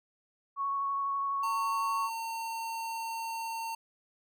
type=tone with vibrato; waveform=sine; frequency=1108.7 Hz; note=C#6; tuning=in tune; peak=-29 dBFS; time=0.56-2.1 s; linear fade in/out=50 ms; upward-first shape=triangle; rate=12 Hz; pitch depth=13 cents each way
type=tone; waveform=square; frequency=909 Hz; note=A#5; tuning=44 cents flat; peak=-35 dBFS; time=1.43-3.75 s; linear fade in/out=5 ms
effects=none